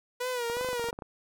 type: tone with vibrato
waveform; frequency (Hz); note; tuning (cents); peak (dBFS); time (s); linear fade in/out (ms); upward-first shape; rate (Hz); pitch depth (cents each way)
sawtooth; 486.5; B4; -26; -26; 0.2-0.91; 10; sine; 2.7; 74
type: clicks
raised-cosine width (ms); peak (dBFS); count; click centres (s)
1; -25; 12; 0.499 / 0.569 / 0.611 / 0.647 / 0.688 / 0.731 / 0.796 / 0.842 / 0.887 / 0.929 / 0.989 / 1.022
effects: none